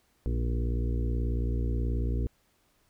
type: harmonic tone with a mistuned harmonic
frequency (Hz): 58.5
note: A#1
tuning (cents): +7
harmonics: 1 / 2 / 4 / 5 / 6 / 7 / 8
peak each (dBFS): -27 / -33 / -39 / -41 / -43 / -44 / -45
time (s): 0.26-2.27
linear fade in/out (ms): 0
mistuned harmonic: 8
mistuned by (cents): +16
effects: pink hiss -69 dBFS RMS until 2.89 s